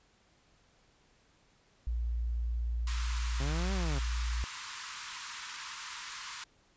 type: tone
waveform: sine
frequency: 58.27 Hz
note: A#1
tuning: in tune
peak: -30 dBFS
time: 1.87-4.44 s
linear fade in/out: 0 ms
type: high-pass noise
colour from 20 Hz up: pink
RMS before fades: -42 dBFS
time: 2.87-6.44 s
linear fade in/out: 2 ms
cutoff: 930 Hz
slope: 96 dB/octave
type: linear two-way sweep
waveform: sawtooth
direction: up then down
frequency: 131 to 197.1 to 131 Hz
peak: -31 dBFS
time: 3.4-3.99 s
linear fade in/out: 5 ms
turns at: 3.73 s
effects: pink hiss -67 dBFS RMS until 6.76 s + resampled to 16000 Hz